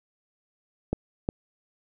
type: clicks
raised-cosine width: 2 ms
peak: -12 dBFS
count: 2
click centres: 0.93 / 1.289 s
effects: none